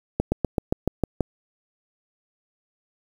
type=slowing click train; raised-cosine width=2 ms; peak=-7 dBFS; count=8; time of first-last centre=0.2-1.207 s; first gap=120 ms; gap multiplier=1.06; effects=7-bit